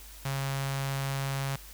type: tone with notch filter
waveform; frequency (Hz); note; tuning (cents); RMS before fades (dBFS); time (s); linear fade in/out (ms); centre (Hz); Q
sawtooth; 136.8; C#3; -23; -32; 0.25-1.56; 5; 320; 0.59
effects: added 50 Hz sine -48 dBFS peak until 1.73 s + white hiss -50 dBFS RMS until 1.73 s